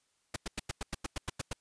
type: noise bursts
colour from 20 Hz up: pink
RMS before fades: -35 dBFS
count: 11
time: 0.34-1.532 s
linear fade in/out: 5 ms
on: 22 ms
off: 95 ms
effects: white hiss -75 dBFS RMS until 1.6 s + resampled to 22050 Hz